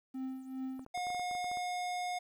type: tone with tremolo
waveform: triangle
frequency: 262.1 Hz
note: C4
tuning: 3 cents sharp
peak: -33 dBFS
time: 0.14-0.85 s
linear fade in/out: 10 ms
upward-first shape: triangle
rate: 2.5 Hz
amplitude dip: 75%
type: clicks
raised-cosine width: 1 ms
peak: -36 dBFS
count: 12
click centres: 0.794 / 0.864 / 0.976 / 1.069 / 1.103 / 1.147 / 1.196 / 1.312 / 1.351 / 1.444 / 1.515 / 1.572 s
type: tone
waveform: square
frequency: 720 Hz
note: F#5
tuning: 47 cents flat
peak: -35 dBFS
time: 0.94-2.19 s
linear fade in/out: 10 ms
effects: low-pass 9000 Hz 12 dB/octave + 11-bit